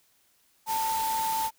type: tone in noise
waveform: sine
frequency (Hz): 890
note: A5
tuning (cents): +20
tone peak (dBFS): -26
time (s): 0.66-1.51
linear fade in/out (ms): 50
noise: white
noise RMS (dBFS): -35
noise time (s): 0.66-1.51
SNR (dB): +6
effects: white hiss -66 dBFS RMS until 1.58 s